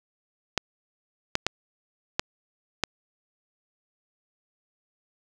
clicks, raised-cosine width 0.2 ms, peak -5 dBFS, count 5, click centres 0.577 / 1.354 / 1.466 / 2.195 / 2.837 s, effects none

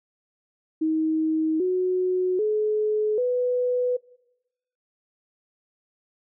sine tone with pitch steps, 316.1 / 367.3 / 426.8 / 496 Hz, D#4 / F#4 / G#4 / B4, +27 / -13 / +47 / +7 cents, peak -20 dBFS, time 0.81-3.97 s, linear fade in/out 10 ms, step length 790 ms, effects noise-tail reverb RT60 1.0 s tail -22 dB re dry

